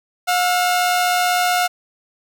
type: tone pair together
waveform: sawtooth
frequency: 717.9 / 1340 Hz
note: F5 / E6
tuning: +48 / +28 cents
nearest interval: major seventh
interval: 1080 cents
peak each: -12 / -21 dBFS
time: 0.27-1.68 s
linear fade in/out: 20 ms
effects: none